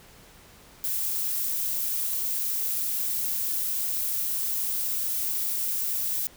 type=noise; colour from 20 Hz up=violet; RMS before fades=-28 dBFS; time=0.84-6.27 s; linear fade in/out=0 ms; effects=pink hiss -52 dBFS RMS until 6.36 s